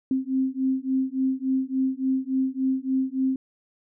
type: beating tone pair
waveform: sine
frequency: 261.6 / 265.1 Hz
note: C4 / C4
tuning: 0 / +23 cents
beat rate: 3.5 Hz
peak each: -25 dBFS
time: 0.11-3.36 s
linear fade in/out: 2 ms
effects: none